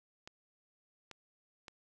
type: clicks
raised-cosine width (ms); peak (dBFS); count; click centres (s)
0.2; -30; 3; 0.275 / 1.113 / 1.682
effects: none